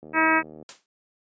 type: click train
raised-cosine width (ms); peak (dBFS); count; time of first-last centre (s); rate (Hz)
2; -28; 47; 0.03-0.625; 77.3
type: harmonic tone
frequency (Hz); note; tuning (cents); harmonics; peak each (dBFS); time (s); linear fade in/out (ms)
320; D#4; +49; 1 / 2 / 3 / 4 / 5 / 6 / 7 / 8; -24 / -29 / -24 / -25 / -24 / -26 / -27 / -29; 0.13-0.43; 50
type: noise with exponential decay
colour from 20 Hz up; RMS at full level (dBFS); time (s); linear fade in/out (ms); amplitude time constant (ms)
white; -36; 0.69-0.86; 1; 35
effects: high-pass 200 Hz 12 dB/octave + resampled to 16000 Hz